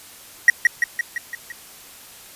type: tone with echo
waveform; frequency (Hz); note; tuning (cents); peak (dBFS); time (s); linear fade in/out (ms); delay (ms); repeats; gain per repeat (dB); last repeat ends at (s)
triangle; 1900; A#6; +33; -4; 0.48-0.5; 2; 170; 6; -4; 1.52
effects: white hiss -43 dBFS RMS until 2.35 s + resampled to 32000 Hz